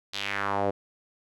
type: tone with band-pass filter sweep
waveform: sawtooth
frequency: 100 Hz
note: G2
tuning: 35 cents sharp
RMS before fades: -29 dBFS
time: 0.13-0.71 s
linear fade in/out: 10 ms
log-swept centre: 4100 to 510 Hz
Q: 2.5
effects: none